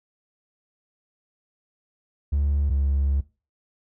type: tone pair in turn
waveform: triangle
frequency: 71.7 / 69.54 Hz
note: D2 / C#2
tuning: -41 / +6 cents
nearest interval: minor second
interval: 53 cents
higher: first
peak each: -17 dBFS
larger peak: neither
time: 2.32-2.7 / 2.7-3.21 s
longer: second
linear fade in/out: 10 ms
effects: noise-tail reverb RT60 0.3 s tail -20 dB re dry + tanh soft clip ceiling -13 dBFS